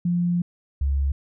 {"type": "tone pair in turn", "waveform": "sine", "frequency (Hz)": [174.7, 69.33], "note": ["F3", "C#2"], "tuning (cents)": [1, 1], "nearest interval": "octave + major third", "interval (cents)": 1600, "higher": "first", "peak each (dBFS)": [-19, -19], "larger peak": "neither", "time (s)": [[0.05, 0.42], [0.81, 1.12]], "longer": "first", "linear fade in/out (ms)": 5, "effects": []}